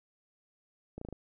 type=slowing click train; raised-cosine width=2 ms; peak=-28 dBFS; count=5; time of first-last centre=0.98-1.127 s; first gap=34 ms; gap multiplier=1.05; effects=none

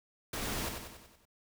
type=noise with echo; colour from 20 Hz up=pink; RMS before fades=-37 dBFS; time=0.33-0.69 s; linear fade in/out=5 ms; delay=94 ms; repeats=6; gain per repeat=-5 dB; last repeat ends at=1.254 s; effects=none

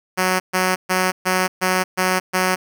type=tone bursts; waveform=5% pulse; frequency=185 Hz; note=F#3; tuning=in tune; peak=-5 dBFS; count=7; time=0.17-2.56 s; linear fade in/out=20 ms; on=230 ms; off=130 ms; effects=none

